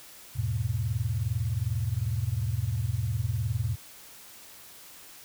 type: chord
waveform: sine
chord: E major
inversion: none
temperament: equal with one note detuned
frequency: 81.08 / 103.83 / 123.47 Hz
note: E2 / G#2 / B2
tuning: -28 / 0 / 0 cents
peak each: -34 / -29 / -30 dBFS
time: 0.35-3.76 s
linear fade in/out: 20 ms
effects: white hiss -49 dBFS RMS until 5.24 s